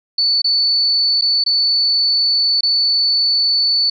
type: tone with dropouts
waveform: sine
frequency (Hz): 4478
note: C#8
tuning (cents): +17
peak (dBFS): -12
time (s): 0.18-3.9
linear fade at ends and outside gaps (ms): 5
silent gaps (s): 0.419-0.443 / 1.212-1.22 / 1.44-1.462 / 2.609-2.631
effects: none